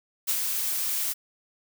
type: noise with ADSR envelope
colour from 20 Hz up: blue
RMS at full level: -24 dBFS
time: 0.27-1.14 s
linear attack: 23 ms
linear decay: 61 ms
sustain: -4 dB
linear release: 27 ms
effects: none